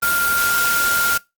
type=tone in noise; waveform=sine; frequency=1396.9 Hz; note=F6; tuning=in tune; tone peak=-17 dBFS; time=0.02-1.18 s; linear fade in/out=10 ms; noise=white; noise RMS=-22 dBFS; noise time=0.02-1.18 s; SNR=+2 dB; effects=noise-tail reverb RT60 0.2 s tail -21 dB re dry + Opus 32 kbps